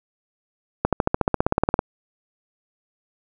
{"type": "accelerating click train", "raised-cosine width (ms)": 1, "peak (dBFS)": -3, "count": 16, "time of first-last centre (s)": [0.85, 1.791], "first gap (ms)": 77, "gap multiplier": 0.97, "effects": []}